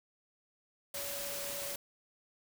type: tone in noise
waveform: sine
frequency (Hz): 566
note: C#5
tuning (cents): +36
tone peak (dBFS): -44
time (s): 0.94-1.76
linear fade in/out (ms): 5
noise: white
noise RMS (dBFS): -40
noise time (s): 0.94-1.76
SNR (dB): -7
effects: none